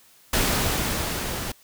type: noise with level ramp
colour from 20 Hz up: pink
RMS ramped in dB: -21 to -31 dBFS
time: 0.33-1.52 s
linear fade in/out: 5 ms
effects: white hiss -55 dBFS RMS until 1.63 s